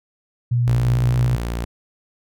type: tone with pitch glide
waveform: sine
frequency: 120.6 to 123.21 Hz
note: B2 to B2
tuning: -41 to -4 cents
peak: -15 dBFS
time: 0.51-1.36 s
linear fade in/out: 10 ms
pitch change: +37 cents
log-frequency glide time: 0.64-1.06 s
type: tone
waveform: sawtooth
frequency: 58.27 Hz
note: A#1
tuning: in tune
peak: -19 dBFS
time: 0.67-1.65 s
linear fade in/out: 10 ms
effects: none